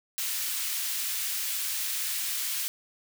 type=high-pass noise; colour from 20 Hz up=white; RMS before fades=-31 dBFS; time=0.18-2.68 s; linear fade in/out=0 ms; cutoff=1900 Hz; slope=12 dB/octave; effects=none